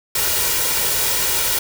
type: noise with comb filter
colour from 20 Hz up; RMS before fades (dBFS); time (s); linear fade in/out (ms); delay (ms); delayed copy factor
white; -19; 0.15-1.59; 5; 2.1; +0.55
effects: none